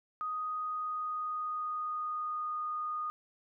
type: tone with pitch glide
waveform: sine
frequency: 1247 to 1230.5 Hz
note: D#6 to D#6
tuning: +3 to -20 cents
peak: -33 dBFS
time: 0.21-3.1 s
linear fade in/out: 0 ms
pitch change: -23 cents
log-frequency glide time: 0.46-2.57 s
effects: none